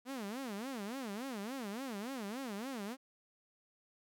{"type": "tone with vibrato", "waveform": "sawtooth", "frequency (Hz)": 232.8, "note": "A#3", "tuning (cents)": -2, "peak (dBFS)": -36, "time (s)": [0.05, 2.97], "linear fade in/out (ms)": 50, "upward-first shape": "sine", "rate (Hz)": 3.5, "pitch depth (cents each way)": 290, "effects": []}